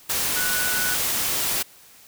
sine tone in noise, 1480 Hz, F#6, in tune, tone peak -26 dBFS, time 0.36-0.95 s, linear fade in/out 10 ms, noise white, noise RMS -24 dBFS, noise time 0.09-1.63 s, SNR -5 dB, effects white hiss -50 dBFS RMS until 2.07 s

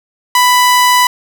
sawtooth tone, 992 Hz, B5, 7 cents sharp, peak -3 dBFS, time 0.35-1.07 s, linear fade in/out 2 ms, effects none

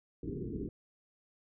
white low-pass noise, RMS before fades -39 dBFS, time 0.23-0.69 s, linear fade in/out 2 ms, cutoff 430 Hz, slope 96 dB/octave, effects none

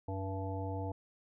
harmonic tone with a mistuned harmonic, 96.4 Hz, G2, 28 cents flat, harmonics 1 / 3 / 5 / 7 / 9, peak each -37 / -43 / -44 / -45 / -45 dBFS, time 0.08-0.92 s, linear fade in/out 5 ms, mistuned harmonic 1, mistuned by -37 cents, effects none

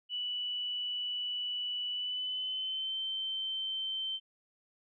sine tone with pitch glide, 2960 to 3102 Hz, F#7 to G7, 0 to -19 cents, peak -33 dBFS, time 0.09-4.2 s, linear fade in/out 50 ms, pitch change +81 cents, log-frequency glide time 1.91-2.98 s, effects none

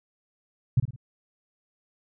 sine tone with echo, 124.7 Hz, B2, 17 cents sharp, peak -15 dBFS, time 0.77-0.8 s, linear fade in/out 5 ms, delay 54 ms, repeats 3, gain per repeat -8 dB, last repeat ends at 0.962 s, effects none

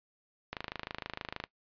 click train, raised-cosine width 0.3 ms, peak -20 dBFS, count 25, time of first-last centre 0.53-1.439 s, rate 26.4 Hz, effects noise-tail reverb RT60 0.1 s tail -19 dB re dry + resampled to 11025 Hz

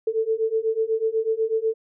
sine beating tone pair, 440 / 448.1 Hz, A4 / A4, 0 / +32 cents, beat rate 8.1 Hz, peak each -24 / -23 dBFS, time 0.07-1.74 s, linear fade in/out 5 ms, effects none

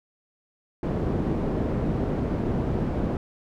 white low-pass noise, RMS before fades -26 dBFS, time 0.83-3.17 s, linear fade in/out 2 ms, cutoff 310 Hz, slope 12 dB/octave, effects none

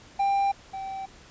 triangle tone pair in turn, 793 / 774 Hz, G5 / G5, +20 / -22 cents, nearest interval unison, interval 42 cents, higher first, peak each -19 / -30 dBFS, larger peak first, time 0.19-0.52 / 0.73-1.06 s, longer neither, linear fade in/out 10 ms, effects pink hiss -51 dBFS RMS until 1.3 s + resampled to 16000 Hz

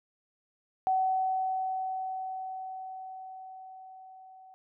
sine tone with level ramp, 755 Hz, F#5, 35 cents sharp, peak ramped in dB -23 to -50 dBFS, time 0.87-4.54 s, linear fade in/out 0 ms, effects none

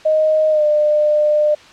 sine tone with pitch glide, 622.3 to 600.8 Hz, D#5 to D5, 0 to +39 cents, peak -11 dBFS, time 0.05-1.55 s, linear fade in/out 10 ms, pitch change -61 cents, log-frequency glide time 0.5-0.63 s, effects white hiss -42 dBFS RMS until 1.72 s + low-pass 4000 Hz 12 dB/octave

